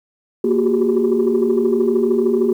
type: tone cluster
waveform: sine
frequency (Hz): 233.9 / 365.6 / 378.7 / 405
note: A#3 / F#4 / F#4 / G#4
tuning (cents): +6 / -21 / +40 / -43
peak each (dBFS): -18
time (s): 0.44-2.53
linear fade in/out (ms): 5
effects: tanh soft clip ceiling -7 dBFS + 8-bit